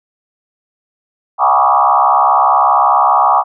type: tone with frequency modulation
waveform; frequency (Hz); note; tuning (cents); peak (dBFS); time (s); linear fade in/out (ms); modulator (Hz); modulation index
sine; 967; B5; -37; -7; 1.38-3.44; 50; 67.5; 3.8
effects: none